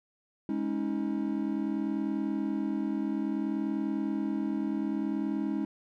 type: chord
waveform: triangle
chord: Ab suspended fourth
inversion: none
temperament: equal with one note detuned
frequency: 207.7 / 277.2 / 317.8 Hz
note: Ab3 / Db4 / Eb4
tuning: 0 / 0 / +37 cents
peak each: -31 dBFS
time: 0.49-5.65 s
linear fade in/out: 2 ms
effects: none